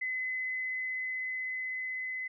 sine tone with level ramp, 2029 Hz, B6, 46 cents sharp, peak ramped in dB -31 to -34 dBFS, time 0.01-2.28 s, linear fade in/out 10 ms, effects none

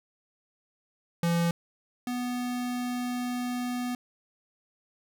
square tone pair in turn, 170 / 246.5 Hz, F3 / B3, -46 / -3 cents, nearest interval tritone, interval 643 cents, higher second, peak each -24 / -30 dBFS, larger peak first, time 1.23-1.51 / 2.07-3.95 s, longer second, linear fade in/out 2 ms, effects none

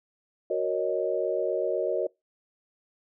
sine chord, D# minor seventh, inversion first, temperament equal, 370 / 466.2 / 554.4 / 622.3 Hz, F#4 / A#4 / C#5 / D#5, 0 / 0 / 0 / 0 cents, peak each -30 dBFS, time 0.5-2.07 s, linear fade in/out 5 ms, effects noise-tail reverb RT60 0.2 s tail -24 dB re dry

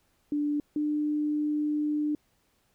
sine tone pair in turn, 293.7 / 299 Hz, D4 / D4, 0 / +31 cents, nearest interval unison, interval 31 cents, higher second, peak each -25 dBFS, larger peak neither, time 0.32-0.6 / 0.76-2.15 s, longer second, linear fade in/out 2 ms, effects pink hiss -70 dBFS RMS until 2.74 s

